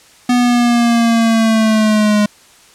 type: linear sweep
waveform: square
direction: down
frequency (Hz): 246.9 to 207.7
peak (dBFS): -10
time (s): 0.29-2.26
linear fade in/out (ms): 5
effects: white hiss -45 dBFS RMS until 2.74 s + low-pass 9000 Hz 12 dB/octave